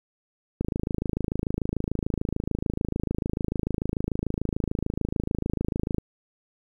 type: click train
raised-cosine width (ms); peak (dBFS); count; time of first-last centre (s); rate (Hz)
3; -13; 145; 0.61-5.983; 26.8
effects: 9-bit